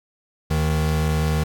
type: tone pair together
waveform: square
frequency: 76.87 / 156.3 Hz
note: D#2 / D#3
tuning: -20 / +8 cents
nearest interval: octave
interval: 1228 cents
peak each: -22 dBFS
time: 0.5-1.44 s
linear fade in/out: 10 ms
effects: none